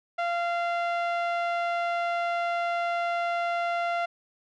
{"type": "tone with low-pass filter", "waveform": "sawtooth", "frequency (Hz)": 690, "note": "F5", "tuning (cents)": -21, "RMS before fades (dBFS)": -28, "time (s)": [0.18, 4.06], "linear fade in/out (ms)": 10, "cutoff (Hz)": 2300, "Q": 0.89, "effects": []}